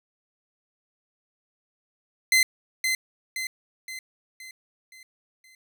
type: tone with echo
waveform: sawtooth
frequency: 2060 Hz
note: C7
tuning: 28 cents flat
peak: -13 dBFS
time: 2.32-2.43 s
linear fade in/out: 2 ms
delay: 520 ms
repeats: 6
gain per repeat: -6 dB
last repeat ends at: 5.55 s
effects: none